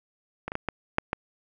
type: clicks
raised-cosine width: 0.5 ms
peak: -17 / -18 / -13 / -12 / -6 / -11 dBFS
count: 6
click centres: 0.48 / 0.519 / 0.554 / 0.687 / 0.984 / 1.131 s
effects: none